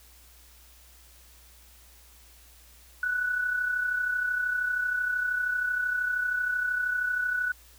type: tone with amplitude modulation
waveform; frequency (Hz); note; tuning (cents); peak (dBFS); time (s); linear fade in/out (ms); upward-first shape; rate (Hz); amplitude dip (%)
sine; 1481; F#6; +1; -23; 3.03-7.52; 2; sine; 32.9; 50
effects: added 60 Hz sine -55 dBFS peak until 7.78 s + white hiss -56 dBFS RMS until 7.78 s